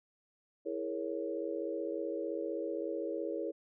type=chord; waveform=sine; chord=A# half-diminished seventh; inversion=second; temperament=equal with one note detuned; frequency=329.6 / 415.3 / 471 / 554.4 Hz; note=E4 / G#4 / A#4 / C#5; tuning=0 / 0 / +18 / 0 cents; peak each=-39 / -40 / -40 / -40 dBFS; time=0.65-3.52 s; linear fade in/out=20 ms; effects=none